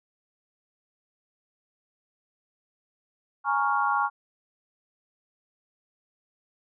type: chord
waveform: sine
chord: Bb minor seventh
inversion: third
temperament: equal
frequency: 830.6 / 932.3 / 1108.7 / 1396.9 Hz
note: Ab5 / Bb5 / Db6 / F6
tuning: 0 / 0 / 0 / 0 cents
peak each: -27 / -30 / -26 / -28 dBFS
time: 3.44-4.1 s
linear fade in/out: 50 ms
effects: none